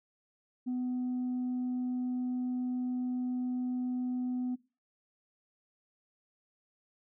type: tone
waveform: sine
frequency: 250.4 Hz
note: B3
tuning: 24 cents sharp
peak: -29 dBFS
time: 0.66-4.56 s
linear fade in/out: 20 ms
effects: noise-tail reverb RT60 0.3 s tail -19 dB re dry + tanh soft clip ceiling -29 dBFS